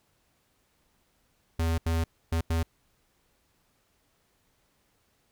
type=tone bursts at uneven times; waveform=square; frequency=82.3 Hz; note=E2; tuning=2 cents flat; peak=-25 dBFS; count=4; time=1.59-1.78 / 1.86-2.04 / 2.32-2.41 / 2.5-2.63 s; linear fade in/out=5 ms; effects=pink hiss -70 dBFS RMS until 5.31 s